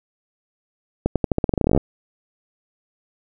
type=accelerating click train; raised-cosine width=2 ms; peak=-4 dBFS; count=18; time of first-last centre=1.06-1.776 s; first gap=97 ms; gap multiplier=0.88; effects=none